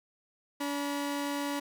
sawtooth tone pair together, 286.2 / 967.7 Hz, D4 / B5, -45 / -36 cents, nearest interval octave + major sixth, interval 2109 cents, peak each -28 / -35 dBFS, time 0.6-1.6 s, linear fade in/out 10 ms, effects none

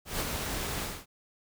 pink noise with ADSR envelope, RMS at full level -30 dBFS, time 0.05-1.06 s, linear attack 160 ms, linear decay 19 ms, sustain -4 dB, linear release 240 ms, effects none

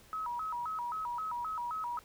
sine tone with vibrato, 1108.7 Hz, C#6, in tune, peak -34 dBFS, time 0.13-1.99 s, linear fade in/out 0 ms, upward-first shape square, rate 3.8 Hz, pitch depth 250 cents each way, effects pink hiss -59 dBFS RMS until 2.04 s

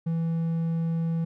triangle tone, 165 Hz, E3, 2 cents sharp, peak -22 dBFS, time 0.06-1.25 s, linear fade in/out 10 ms, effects none

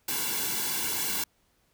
white noise with comb filter, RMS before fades -30 dBFS, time 0.08-1.24 s, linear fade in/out 5 ms, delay 1.6 ms, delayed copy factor -0.9, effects pink hiss -69 dBFS RMS until 1.73 s

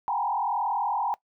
sine tone with frequency modulation, 881 Hz, A5, 2 cents sharp, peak -24 dBFS, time 0.08-1.14 s, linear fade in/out 0 ms, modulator 41.1 Hz, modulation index 2.6, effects noise-tail reverb RT60 0.1 s tail -21 dB re dry

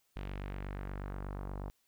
sawtooth tone with low-pass filter sweep, 48.34 Hz, G1, 23 cents flat, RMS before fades -41 dBFS, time 0.16-1.7 s, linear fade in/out 0 ms, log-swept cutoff 3000 to 950 Hz, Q 1.5, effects white hiss -75 dBFS RMS until 1.87 s

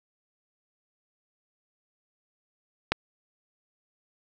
click, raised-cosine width 0.3 ms, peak -6 dBFS, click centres 2.92 s, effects none

